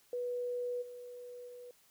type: tone with level steps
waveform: sine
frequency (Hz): 490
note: B4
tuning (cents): -14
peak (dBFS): -34 / -45 / -47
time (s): 0.13-1.71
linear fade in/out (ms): 2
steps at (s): 0.81 / 1.47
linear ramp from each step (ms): 20
effects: white hiss -67 dBFS RMS until 1.9 s